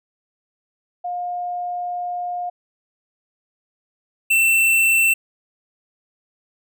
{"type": "tone pair in turn", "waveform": ["sine", "square"], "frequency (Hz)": [711, 2684], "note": ["F5", "E7"], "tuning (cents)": [31, 31], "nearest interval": "octave + major seventh", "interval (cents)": 2300, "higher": "second", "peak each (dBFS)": [-23, -14], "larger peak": "second", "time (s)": [[1.04, 2.5], [4.3, 5.14]], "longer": "first", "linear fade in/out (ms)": 10, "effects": []}